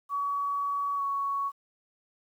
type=tone with pitch glide; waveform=sine; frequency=1132 to 1115.1 Hz; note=C#6 to C#6; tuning=+36 to +10 cents; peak=-27 dBFS; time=0.09-1.52 s; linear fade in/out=50 ms; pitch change=-26 cents; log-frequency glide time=0.96-1.02 s; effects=10-bit